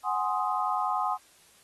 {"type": "chord", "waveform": "sine", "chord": "Ab dominant seventh", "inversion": "third", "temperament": "equal with one note detuned", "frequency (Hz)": [740, 830.6, 1046.5, 1248.8], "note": ["Gb5", "Ab5", "C6", "Eb6"], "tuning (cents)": [0, 0, 0, 6], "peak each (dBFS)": -31, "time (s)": [0.03, 1.18], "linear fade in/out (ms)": 50, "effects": ["white hiss -59 dBFS RMS until 1.63 s", "AAC 32 kbps"]}